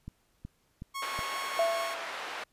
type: click train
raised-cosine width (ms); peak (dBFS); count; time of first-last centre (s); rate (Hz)
5; -28; 4; 0.08-1.191; 2.7
type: tone with tremolo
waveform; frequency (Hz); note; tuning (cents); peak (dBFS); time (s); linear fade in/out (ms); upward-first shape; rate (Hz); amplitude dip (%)
sawtooth; 1096; C#6; -20; -30; 0.94-1.95; 20; triangle; 4.9; 25
type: band-pass noise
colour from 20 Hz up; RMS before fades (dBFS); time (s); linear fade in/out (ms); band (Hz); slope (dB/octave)
white; -39; 1.02-2.44; 5; 560 to 2000; 12
type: tone with exponential decay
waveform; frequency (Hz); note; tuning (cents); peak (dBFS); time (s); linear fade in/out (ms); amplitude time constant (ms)
sine; 670; E5; +28; -22; 1.59-2.38; 2; 170
effects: pink hiss -71 dBFS RMS until 2.52 s + resampled to 32000 Hz